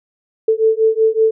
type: beating tone pair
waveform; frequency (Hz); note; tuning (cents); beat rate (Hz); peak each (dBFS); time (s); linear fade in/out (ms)
sine; 440 / 445.3; A4 / A4; 0 / +21; 5.3; -14; 0.48-1.31; 5
effects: none